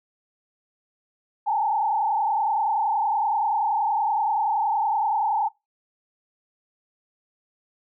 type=tone with frequency modulation; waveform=sine; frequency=854 Hz; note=G#5; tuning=48 cents sharp; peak=-20 dBFS; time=1.46-5.49 s; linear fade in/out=20 ms; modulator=30.6 Hz; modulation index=1.8; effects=noise-tail reverb RT60 0.2 s tail -22 dB re dry